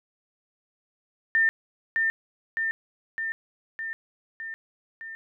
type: tone with echo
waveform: sine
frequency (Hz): 1803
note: A6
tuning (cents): +42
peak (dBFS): -18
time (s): 1.35-1.49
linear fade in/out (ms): 0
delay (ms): 610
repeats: 6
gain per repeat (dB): -3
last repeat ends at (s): 5.15
effects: none